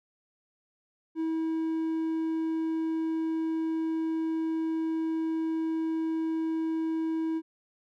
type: tone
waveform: triangle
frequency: 322.5 Hz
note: E4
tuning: 38 cents flat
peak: -25 dBFS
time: 1.15-7.42 s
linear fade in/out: 50 ms
effects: none